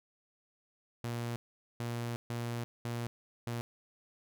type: tone bursts at uneven times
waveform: sawtooth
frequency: 118.4 Hz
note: A#2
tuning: 27 cents sharp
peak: -31 dBFS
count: 5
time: 1.04-1.36 / 1.8-2.16 / 2.3-2.64 / 2.85-3.07 / 3.47-3.61 s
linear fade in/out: 0 ms
effects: none